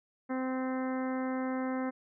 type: harmonic tone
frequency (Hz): 259.2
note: C4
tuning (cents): -16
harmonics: 1 / 2 / 3 / 4 / 5 / 6 / 7 / 8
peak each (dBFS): -32 / -38 / -42 / -44 / -46 / -48 / -49 / -50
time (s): 0.29-1.91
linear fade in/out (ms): 20
effects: none